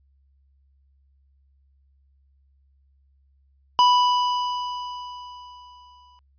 square tone with exponential decay, 987.8 Hz, B5, in tune, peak -13 dBFS, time 3.79-6.19 s, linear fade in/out 0 ms, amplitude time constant 520 ms, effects added 68 Hz sine -58 dBFS peak until 6.38 s + resampled to 11025 Hz

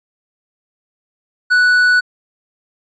sine tone with tanh clipping, 1480 Hz, F#6, in tune, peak -10 dBFS, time 1.5-2.01 s, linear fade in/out 20 ms, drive 7 dB, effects resampled to 16000 Hz

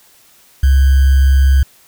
sine tone with sample-and-hold, 67.4 Hz, C#2, 48 cents flat, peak -6 dBFS, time 0.63-1.63 s, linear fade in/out 5 ms, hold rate 1575 Hz, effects white hiss -48 dBFS RMS until 1.87 s

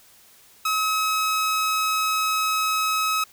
sawtooth tone, 1280 Hz, D#6, 49 cents sharp, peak -17 dBFS, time 0.65-3.24 s, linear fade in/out 5 ms, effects white hiss -53 dBFS RMS until 3.32 s

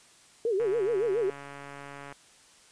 sine tone with vibrato, 424.2 Hz, G#4, 37 cents sharp, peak -24 dBFS, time 0.45-1.3 s, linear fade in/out 2 ms, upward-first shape sine, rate 7.1 Hz, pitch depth 220 cents each way
click train, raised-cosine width 0.5 ms, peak -28 dBFS, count 216, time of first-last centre 0.6-2.125 s, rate 141 Hz
effects white hiss -57 dBFS RMS until 2.71 s + resampled to 22050 Hz

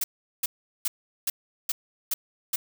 blue noise bursts, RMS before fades -26 dBFS, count 7, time 0.01-2.56 s, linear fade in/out 5 ms, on 30 ms, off 390 ms, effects none

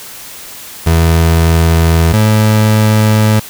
30% pulse tone pair in turn, 82.41 / 107.82 Hz, E2 / A2, 0 / -35 cents, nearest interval perfect fourth, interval 465 cents, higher second, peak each -4 dBFS, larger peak neither, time 0.86-2.13 / 2.13-3.4 s, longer neither, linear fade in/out 10 ms, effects white hiss -30 dBFS RMS until 3.49 s

